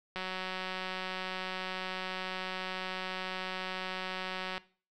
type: click train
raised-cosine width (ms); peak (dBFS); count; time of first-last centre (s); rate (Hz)
0.3; -21; 823; 0.16-4.579; 186
effects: noise-tail reverb RT60 0.4 s tail -19 dB re dry

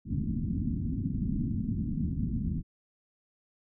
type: low-pass noise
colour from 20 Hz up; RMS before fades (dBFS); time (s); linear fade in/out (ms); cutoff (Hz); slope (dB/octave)
white; -31; 0.05-2.63; 50; 260; 48
effects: none

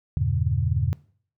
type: chord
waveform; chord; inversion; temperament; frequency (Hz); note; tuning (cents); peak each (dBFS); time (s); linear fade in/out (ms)
sine; E diminished seventh; none; just; 82.41 / 98.89 / 118.67 / 142.4; E2 / G2 / Bb2 / Db3; 0 / +16 / +31 / +47; -26; 0.17-0.93; 0
effects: noise-tail reverb RT60 0.5 s tail -21 dB re dry

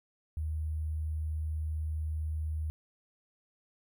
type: tone with sample-and-hold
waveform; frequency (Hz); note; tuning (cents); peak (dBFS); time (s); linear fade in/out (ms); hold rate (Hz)
sine; 77.78; D#2; 0; -31; 0.37-2.7; 0; 11025
effects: none

